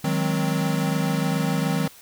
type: chord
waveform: square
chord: Ab dominant seventh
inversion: second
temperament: equal with one note detuned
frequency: 157.92 / 185 / 207.7 / 261.6 Hz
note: Eb3 / Gb3 / Ab3 / C4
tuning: +26 / 0 / 0 / 0 cents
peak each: -25 / -27 / -31 / -29 dBFS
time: 0.04-1.88 s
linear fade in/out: 5 ms
effects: white hiss -48 dBFS RMS until 2.01 s